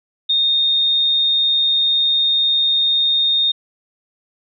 sine tone, 3679 Hz, A#7, 24 cents flat, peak -13 dBFS, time 0.29-3.52 s, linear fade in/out 10 ms, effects none

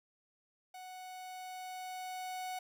45% pulse tone with level ramp, 740 Hz, F#5, in tune, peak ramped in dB -47 to -38 dBFS, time 0.74-2.59 s, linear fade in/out 5 ms, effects none

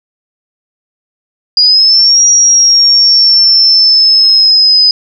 sine linear two-way sweep, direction up then down, 4841 to 5710 to 5000 Hz, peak -3 dBFS, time 1.57-4.91 s, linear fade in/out 2 ms, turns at 2.25 s, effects none

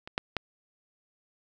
clicks, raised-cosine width 0.3 ms, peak -25 / -11 / -12 dBFS, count 3, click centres 0.075 / 0.179 / 0.367 s, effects none

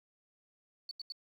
sine tone bursts, 4482 Hz, C#8, 18 cents sharp, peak -39 dBFS, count 3, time 0.89-1.122 s, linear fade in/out 2 ms, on 22 ms, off 83 ms, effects 11-bit

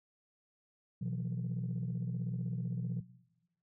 sine chord, B suspended fourth, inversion none, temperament equal with one note detuned, 123.47 / 164.81 / 180.56 Hz, B2 / E3 / F#3, 0 / 0 / -42 cents, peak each -36 / -39 / -36 dBFS, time 1.01-3.01 s, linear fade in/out 10 ms, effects noise-tail reverb RT60 0.9 s tail -17 dB re dry + tanh soft clip ceiling -29 dBFS

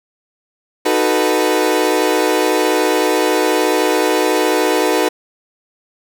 30% pulse chord, B dominant seventh, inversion first, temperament equal, 311.1 / 370 / 440 / 493.9 Hz, D#4 / F#4 / A4 / B4, 0 / 0 / 0 / 0 cents, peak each -16 dBFS, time 0.85-5.09 s, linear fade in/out 10 ms, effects none

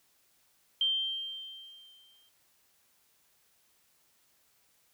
sine tone with exponential decay, 3151 Hz, G7, 8 cents sharp, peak -24 dBFS, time 0.81-2.29 s, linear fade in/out 2 ms, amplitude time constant 320 ms, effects white hiss -69 dBFS RMS until 4.93 s

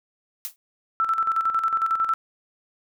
blue noise with exponential decay, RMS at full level -27 dBFS, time 0.45-0.56 s, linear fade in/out 0 ms, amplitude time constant 22 ms
sine tone with tremolo, 1329 Hz, E6, 14 cents sharp, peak -18 dBFS, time 1-2.14 s, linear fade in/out 0 ms, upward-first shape square, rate 11 Hz, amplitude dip 60%
effects none

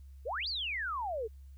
sine exponential two-way sweep, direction up then down, 415.3 to 4882 to 415.3 Hz, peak -33 dBFS, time 0.25-1.28 s, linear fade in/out 20 ms, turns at 0.48 s, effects added 68 Hz sine -48 dBFS peak until 1.57 s + white hiss -75 dBFS RMS until 1.57 s

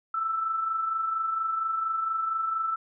sine tone pair together, 1300 / 1324.3 Hz, E6 / E6, -24 / +8 cents, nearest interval unison, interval 32 cents, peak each -36 / -26 dBFS, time 0.14-2.76 s, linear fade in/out 5 ms, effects none

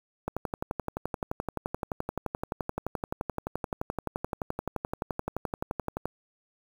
click train, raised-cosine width 1 ms, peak -16 dBFS, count 68, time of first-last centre 0.28-6.056 s, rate 11.6 Hz, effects 7-bit

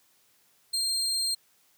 30% pulse tone, 4192 Hz, C8, 2 cents sharp, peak -23 dBFS, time 0.73-1.35 s, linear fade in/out 10 ms, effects white hiss -65 dBFS RMS until 1.77 s + high-pass 80 Hz 12 dB/octave

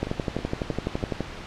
two click trains, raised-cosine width 2 ms, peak -12 / -19 dBFS, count 15 / 4, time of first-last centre 0.03-1.206 / 0.07-1.028 s, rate 11.9 / 3.13 Hz, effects pink hiss -38 dBFS RMS until 1.46 s + low-pass 4000 Hz 12 dB/octave

